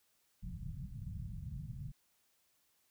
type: low-pass noise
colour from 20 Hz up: white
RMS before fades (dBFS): -44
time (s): 0.42-1.92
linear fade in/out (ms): 20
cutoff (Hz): 170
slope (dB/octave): 48
effects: white hiss -75 dBFS RMS until 2.9 s